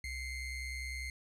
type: ring-modulated tone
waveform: square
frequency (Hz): 1075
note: C6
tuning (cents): +47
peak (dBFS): -36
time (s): 0.04-1.1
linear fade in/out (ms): 2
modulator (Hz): 1010
effects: low-pass 11000 Hz 12 dB/octave